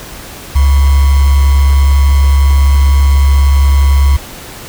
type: tone with sample-and-hold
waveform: sine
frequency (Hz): 69.3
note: C#2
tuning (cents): 0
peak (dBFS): -4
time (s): 0.55-4.17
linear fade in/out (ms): 10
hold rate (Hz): 1050
effects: pink hiss -29 dBFS RMS until 4.68 s